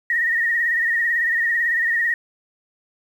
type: tone with vibrato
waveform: sine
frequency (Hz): 1864.7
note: A#6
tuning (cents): 0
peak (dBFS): -17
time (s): 0.1-2.14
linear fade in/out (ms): 2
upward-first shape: triangle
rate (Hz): 18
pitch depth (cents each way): 71
effects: 8-bit